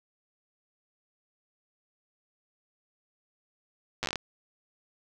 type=slowing click train; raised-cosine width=0.2 ms; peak=-13 dBFS; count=9; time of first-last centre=4.03-4.157 s; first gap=8 ms; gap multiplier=1.19; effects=none